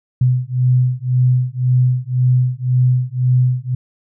sine beating tone pair, 125.3 / 127.2 Hz, B2 / C3, +25 / -48 cents, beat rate 1.9 Hz, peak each -15 dBFS, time 0.21-3.75 s, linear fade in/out 5 ms, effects none

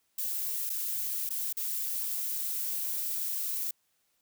violet noise with dropouts, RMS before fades -33 dBFS, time 0.18-3.71 s, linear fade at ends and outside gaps 5 ms, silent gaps 0.695-0.699 / 1.292-1.304 / 1.528-1.569 s, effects white hiss -74 dBFS RMS until 4.21 s

